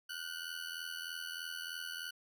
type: ring-modulated tone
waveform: 20% pulse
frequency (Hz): 1484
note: F#6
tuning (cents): +5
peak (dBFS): -33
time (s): 0.09-2.11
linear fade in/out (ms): 10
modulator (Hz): 41.6
effects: none